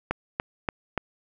click train, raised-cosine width 0.5 ms, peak -10 dBFS, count 4, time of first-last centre 0.11-0.977 s, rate 3.46 Hz, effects none

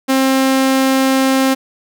sawtooth tone, 265.7 Hz, C4, 27 cents sharp, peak -7 dBFS, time 0.08-1.55 s, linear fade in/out 20 ms, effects none

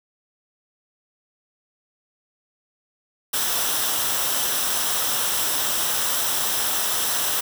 white noise with comb filter, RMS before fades -23 dBFS, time 3.33-7.41 s, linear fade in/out 10 ms, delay 0.44 ms, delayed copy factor -0.5, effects none

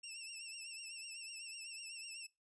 15% pulse tone with vibrato, 2701 Hz, E7, 42 cents sharp, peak -39 dBFS, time 0.03-2.27 s, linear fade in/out 10 ms, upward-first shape triangle, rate 8 Hz, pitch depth 75 cents each way, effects noise-tail reverb RT60 0.2 s tail -19 dB re dry + resampled to 22050 Hz

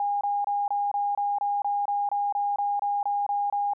sine tone bursts, 814 Hz, G#5, 35 cents flat, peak -23 dBFS, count 16, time 0-3.735 s, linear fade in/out 2 ms, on 210 ms, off 25 ms, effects none

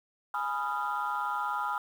sine chord, F half-diminished seventh, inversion first, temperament equal with one note detuned, 830.6 / 987.8 / 1244.5 / 1380.9 Hz, Ab5 / Cb6 / Eb6 / F6, 0 / 0 / 0 / -20 cents, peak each -34 dBFS, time 0.34-1.78 s, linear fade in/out 2 ms, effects tanh soft clip ceiling -22 dBFS + 9-bit

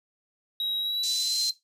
triangle tone with pitch glide, 3838 to 4113 Hz, A#7 to C8, +50 to -30 cents, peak -25 dBFS, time 0.6-1.51 s, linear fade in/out 2 ms, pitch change +120 cents, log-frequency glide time 0.8-1.39 s
pink band-pass noise, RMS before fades -33 dBFS, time 1.03-1.5 s, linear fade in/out 5 ms, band 4600 to 8000 Hz, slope 24 dB/octave
effects noise-tail reverb RT60 0.2 s tail -17 dB re dry

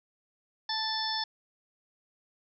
harmonic tone, 880 Hz, A5, in tune, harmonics 1 / 2 / 4 / 5 / 6, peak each -35 / -38 / -36 / -37 / -34 dBFS, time 0.69-1.24 s, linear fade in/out 5 ms, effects none

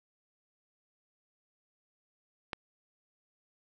click, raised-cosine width 0.3 ms, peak -18 dBFS, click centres 2.532 s, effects none

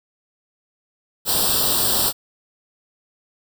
white noise with comb filter, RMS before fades -19 dBFS, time 1.25-2.13 s, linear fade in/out 50 ms, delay 0.23 ms, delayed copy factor +0.9, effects none

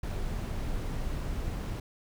brown noise, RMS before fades -33 dBFS, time 0.03-1.8 s, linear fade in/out 5 ms, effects none

